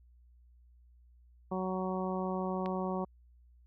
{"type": "harmonic tone", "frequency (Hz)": 186.4, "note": "F#3", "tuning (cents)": 13, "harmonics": [1, 2, 3, 4, 5, 6], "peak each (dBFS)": [-35, -38, -40, -41, -42, -43], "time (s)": [1.51, 3.05], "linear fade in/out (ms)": 10}
{"type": "click", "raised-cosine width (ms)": 0.3, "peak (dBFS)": -27, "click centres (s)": 2.66}
{"effects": ["added 60 Hz sine -58 dBFS peak until 3.66 s"]}